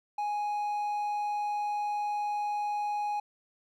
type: tone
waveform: triangle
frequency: 830.6 Hz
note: G#5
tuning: in tune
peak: -27 dBFS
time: 0.18-3.2 s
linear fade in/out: 5 ms
effects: none